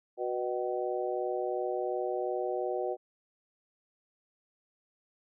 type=harmonic tone with a mistuned harmonic; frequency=122.8 Hz; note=B2; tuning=9 cents flat; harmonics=3 / 4 / 5 / 6; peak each=-34 / -35 / -36 / -37 dBFS; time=0.17-2.97 s; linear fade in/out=50 ms; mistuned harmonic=6; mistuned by=+54 cents; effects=none